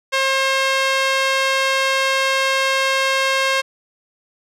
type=tone with band-pass filter; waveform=sawtooth; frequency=535 Hz; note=C5; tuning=38 cents sharp; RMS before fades=-18 dBFS; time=0.12-3.62 s; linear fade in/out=20 ms; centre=2500 Hz; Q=0.73; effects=none